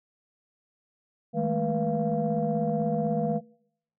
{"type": "tone cluster", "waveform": "sine", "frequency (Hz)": [159.4, 207.7, 223.9, 483.8, 688], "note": ["D#3", "G#3", "A3", "B4", "F5"], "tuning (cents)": [42, 0, 30, -36, -26], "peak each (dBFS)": -30, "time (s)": [1.33, 3.41], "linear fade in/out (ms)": 50, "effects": ["noise-tail reverb RT60 0.7 s tail -23 dB re dry", "tanh soft clip ceiling -15 dBFS"]}